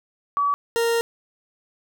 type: tone pair in turn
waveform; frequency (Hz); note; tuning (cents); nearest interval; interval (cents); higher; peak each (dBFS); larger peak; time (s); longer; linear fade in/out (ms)
sine / 40% pulse; 1142 / 464.1; D6 / A#4; -49 / -8; octave + major third; 1559; first; -18; neither; 0.37-0.54 / 0.76-1.01; second; 0
effects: none